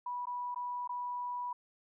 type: tone with dropouts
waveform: sine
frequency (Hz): 980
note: B5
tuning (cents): -14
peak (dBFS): -35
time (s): 0.06-1.53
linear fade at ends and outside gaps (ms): 5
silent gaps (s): 0.256-0.269 / 0.546-0.559 / 0.876-0.892
effects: none